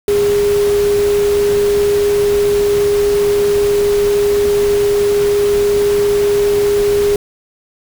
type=tone in noise; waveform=sine; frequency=408.5 Hz; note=G#4; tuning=29 cents flat; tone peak=-10 dBFS; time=0.08-7.16 s; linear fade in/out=2 ms; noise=pink; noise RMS=-25 dBFS; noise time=0.08-7.16 s; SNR=+12 dB; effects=none